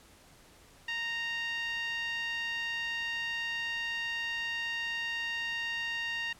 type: tone with band-pass filter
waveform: 10% pulse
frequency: 928 Hz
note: A#5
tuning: 8 cents flat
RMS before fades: -35 dBFS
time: 0.88-6.33 s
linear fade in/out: 5 ms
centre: 2200 Hz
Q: 4
effects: pink hiss -58 dBFS RMS until 6.39 s + low-pass 12000 Hz 12 dB/octave